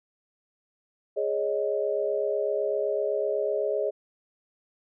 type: chord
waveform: sine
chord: Ab suspended fourth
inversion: none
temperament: equal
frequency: 415.3 / 554.4 / 622.3 Hz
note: Ab4 / Db5 / Eb5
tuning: 0 / 0 / 0 cents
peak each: -28 / -29 / -29 dBFS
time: 1.16-3.91 s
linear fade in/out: 20 ms
effects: none